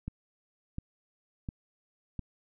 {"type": "click train", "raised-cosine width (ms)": 5, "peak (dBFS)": -23, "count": 4, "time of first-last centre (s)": [0.08, 2.193], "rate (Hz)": 1.42, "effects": []}